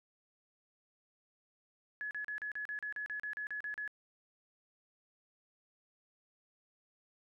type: tone bursts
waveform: sine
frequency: 1698 Hz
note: G#6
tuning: 38 cents sharp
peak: -37 dBFS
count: 14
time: 2.01-3.877 s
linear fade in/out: 0 ms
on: 99 ms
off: 37 ms
effects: none